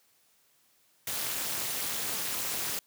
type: noise with amplitude modulation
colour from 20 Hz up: white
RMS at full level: -29 dBFS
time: 1.07-2.79 s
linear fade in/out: 2 ms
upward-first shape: sine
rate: 248 Hz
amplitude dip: 95%
effects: white hiss -67 dBFS RMS until 2.86 s + high-pass 80 Hz 12 dB/octave